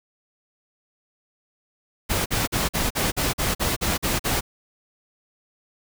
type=noise bursts; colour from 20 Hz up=pink; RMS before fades=-23 dBFS; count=11; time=2.09-4.41 s; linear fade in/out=20 ms; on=170 ms; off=45 ms; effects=none